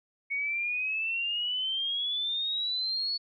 sine exponential sweep, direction up, 2217 to 4435 Hz, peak -28 dBFS, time 0.3-3.18 s, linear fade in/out 20 ms, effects none

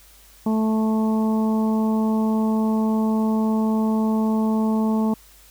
harmonic tone, 219.1 Hz, A3, 7 cents flat, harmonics 1 / 2 / 3 / 4 / 5, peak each -18 / -29 / -33 / -31 / -36 dBFS, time 0.46-5.14 s, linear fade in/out 5 ms, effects added 50 Hz sine -52 dBFS peak until 5.5 s + white hiss -51 dBFS RMS until 5.5 s

